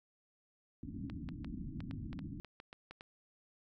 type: low-pass noise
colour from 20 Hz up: white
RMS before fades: -44 dBFS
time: 0.83-2.4 s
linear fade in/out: 0 ms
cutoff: 310 Hz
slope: 96 dB/octave
type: clicks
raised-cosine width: 0.3 ms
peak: -33 dBFS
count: 12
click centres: 1.099 / 1.289 / 1.446 / 1.805 / 1.911 / 2.13 / 2.191 / 2.447 / 2.601 / 2.729 / 2.91 / 3.009 s
effects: none